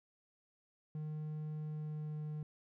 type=tone with pitch glide; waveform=triangle; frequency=153.3 to 151.98 Hz; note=D#3 to D#3; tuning=-25 to -40 cents; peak=-37 dBFS; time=0.95-2.43 s; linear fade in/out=2 ms; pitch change=-15 cents; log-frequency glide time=1.56-2.26 s; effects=none